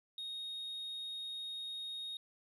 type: tone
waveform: sine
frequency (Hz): 3729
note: A#7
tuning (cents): 0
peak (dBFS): -38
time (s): 0.18-2.17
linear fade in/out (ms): 2
effects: tanh soft clip ceiling -39 dBFS